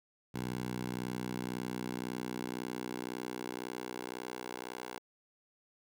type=tone with high-pass filter sweep; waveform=10% pulse; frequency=61.9 Hz; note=B1; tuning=5 cents sharp; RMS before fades=-40 dBFS; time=0.34-4.99 s; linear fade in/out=10 ms; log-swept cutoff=130 to 530 Hz; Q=1.2; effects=none